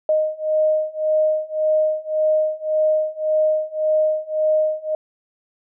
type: beating tone pair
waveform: sine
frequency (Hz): 619 / 620.8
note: D#5 / D#5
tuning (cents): -9 / -4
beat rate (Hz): 1.8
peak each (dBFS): -20 / -19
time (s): 0.09-4.95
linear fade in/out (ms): 2
effects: none